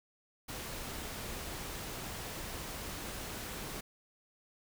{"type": "noise", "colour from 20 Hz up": "pink", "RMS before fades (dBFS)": -42, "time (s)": [0.48, 3.81], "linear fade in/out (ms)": 10, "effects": []}